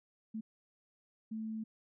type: tone bursts at uneven times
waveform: sine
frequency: 220 Hz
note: A3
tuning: in tune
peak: -37 dBFS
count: 2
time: 0.34-0.41 / 1.31-1.64 s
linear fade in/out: 10 ms
effects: none